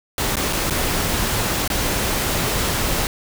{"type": "noise with dropouts", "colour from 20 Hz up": "pink", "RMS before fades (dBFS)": -21, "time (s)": [0.18, 3.07], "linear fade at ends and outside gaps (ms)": 1, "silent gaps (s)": [[0.356, 0.368], [0.527, 0.531], [0.699, 0.707], [1.678, 1.701]], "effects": []}